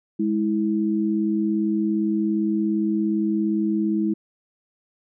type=tone pair together; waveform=sine; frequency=207.7 / 325.1 Hz; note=G#3 / E4; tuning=0 / -24 cents; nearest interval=minor sixth; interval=776 cents; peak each=-22 dBFS; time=0.19-4.14 s; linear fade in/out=10 ms; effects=none